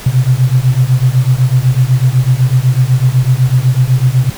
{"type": "beating tone pair", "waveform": "sine", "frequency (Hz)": [124, 132], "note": ["B2", "C3"], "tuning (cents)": [7, 16], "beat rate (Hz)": 8, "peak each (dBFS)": -10, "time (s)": [0.06, 4.3], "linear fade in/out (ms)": 5, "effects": ["pink hiss -29 dBFS RMS until 4.37 s"]}